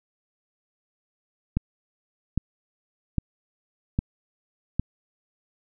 click train, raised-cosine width 5 ms, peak -10 dBFS, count 5, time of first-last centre 1.57-4.796 s, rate 1.24 Hz, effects none

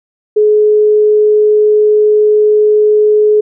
sine tone, 423.6 Hz, G#4, 34 cents sharp, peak -5 dBFS, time 0.36-3.41 s, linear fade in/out 10 ms, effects none

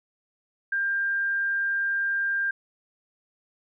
sine tone, 1595 Hz, G6, 30 cents sharp, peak -23 dBFS, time 0.72-2.51 s, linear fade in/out 5 ms, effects none

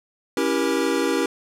square chord, C# diminished seventh, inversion none, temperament equal with one note detuned, 277.2 / 329.6 / 392 / 476.8 Hz, C#4 / E4 / G4 / Bb4, 0 / 0 / 0 / +39 cents, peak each -26 dBFS, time 0.37-1.26 s, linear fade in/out 2 ms, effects low-pass 11000 Hz 12 dB/octave

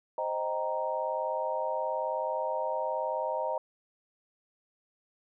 sine chord, C minor seventh, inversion none, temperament equal, 523.3 / 622.3 / 784 / 932.3 Hz, C5 / Eb5 / G5 / Bb5, 0 / 0 / 0 / 0 cents, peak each -35 / -33 / -39 / -33 dBFS, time 0.18-3.58 s, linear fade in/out 2 ms, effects none

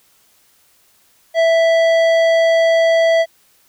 triangle tone with tanh clipping, 659.3 Hz, E5, in tune, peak -12 dBFS, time 1.34-3.26 s, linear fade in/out 50 ms, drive 17 dB, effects white hiss -55 dBFS RMS until 3.68 s

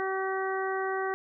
harmonic tone, 382.4 Hz, G4, 43 cents flat, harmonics 1 / 2 / 3 / 4 / 5, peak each -31 / -34 / -36 / -37 / -38 dBFS, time 0-1.14 s, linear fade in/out 0 ms, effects none

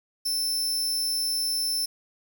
sawtooth tone, 5320 Hz, E8, 15 cents sharp, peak -22 dBFS, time 0.25-1.86 s, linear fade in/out 10 ms, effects 8-bit

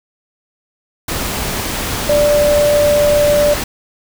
sine tone in noise, 587.3 Hz, D5, in tune, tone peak -9 dBFS, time 2.09-3.54 s, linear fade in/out 5 ms, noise pink, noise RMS -20 dBFS, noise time 1.08-3.64 s, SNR +8 dB, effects none

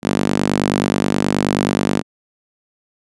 sawtooth tone with high-pass filter, 49.41 Hz, G1, 14 cents sharp, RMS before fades -18 dBFS, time 0.02-2.03 s, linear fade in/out 50 ms, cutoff 220 Hz, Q 1.9, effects resampled to 24000 Hz

